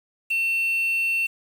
triangle tone with quantisation, 2700 Hz, E7, 41 cents sharp, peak -19 dBFS, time 0.3-1.27 s, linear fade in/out 10 ms, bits 7, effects none

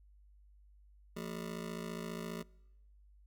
25% pulse ring-modulated tone, 200.1 Hz, G3, 36 cents sharp, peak -33 dBFS, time 1.16-2.43 s, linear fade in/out 10 ms, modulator 27.4 Hz, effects noise-tail reverb RT60 1.0 s tail -26 dB re dry + added 50 Hz sine -59 dBFS peak until 3.26 s

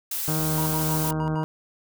blue noise, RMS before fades -29 dBFS, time 0.11-1.11 s, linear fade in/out 5 ms
harmonic tone, 156.2 Hz, D#3, 7 cents sharp, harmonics 1 / 2 / 3 / 4 / 5 / 6 / 7 / 8 / 9 / 10, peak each -25 / -31 / -35 / -37 / -39 / -41 / -42 / -43 / -44 / -45 dBFS, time 0.28-1.44 s, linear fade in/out 0 ms
click train, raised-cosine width 3 ms, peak -29 dBFS, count 76, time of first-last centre 0.4-1.343 s, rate 79.5 Hz
triangle tone bursts, 953 Hz, A#5, 38 cents sharp, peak -29 dBFS, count 6, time 0.58-1.434 s, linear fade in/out 0 ms, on 79 ms, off 76 ms
effects none

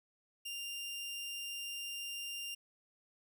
sawtooth tone, 2794 Hz, F7, in tune, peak -37 dBFS, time 0.45-2.55 s, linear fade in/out 10 ms, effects none

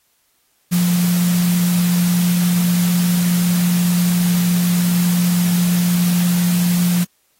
sine tone in noise, 176 Hz, F3, 14 cents sharp, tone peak -13 dBFS, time 0.71-7.05 s, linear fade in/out 20 ms, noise white, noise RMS -26 dBFS, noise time 0.71-7.05 s, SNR +10 dB, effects white hiss -62 dBFS RMS until 7.39 s + AAC 48 kbps

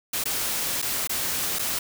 white noise with dropouts, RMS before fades -27 dBFS, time 0.13-1.79 s, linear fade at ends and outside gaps 5 ms, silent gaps 0.24-0.255 / 0.818-0.824 / 1.074-1.094 / 1.588-1.592 s, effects none

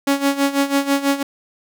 sawtooth tone with tremolo, 278.7 Hz, C#4, 9 cents sharp, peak -9 dBFS, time 0.07-1.23 s, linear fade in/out 5 ms, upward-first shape sine, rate 6.1 Hz, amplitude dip 80%, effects none

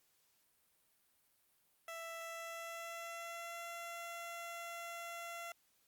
15% pulse tone with pitch glide, 663 to 682.4 Hz, E5 to F5, +10 to -40 cents, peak -38 dBFS, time 1.88-5.52 s, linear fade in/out 2 ms, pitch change +50 cents, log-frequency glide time 2.27-3.67 s, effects white hiss -75 dBFS RMS until 5.87 s + Opus 48 kbps

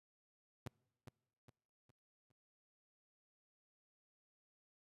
sawtooth tone with echo, 123.47 Hz, B2, in tune, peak -38 dBFS, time 0.66-0.68 s, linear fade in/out 5 ms, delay 410 ms, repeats 4, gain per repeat -8 dB, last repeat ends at 2.32 s, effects noise-tail reverb RT60 1.0 s tail -26 dB re dry + resampled to 32000 Hz

